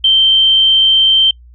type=tone; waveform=sine; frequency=3126 Hz; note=G7; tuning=6 cents flat; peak=-6 dBFS; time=0.04-1.31 s; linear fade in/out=5 ms; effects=noise-tail reverb RT60 0.1 s tail -25 dB re dry + added 60 Hz sine -37 dBFS peak until 1.54 s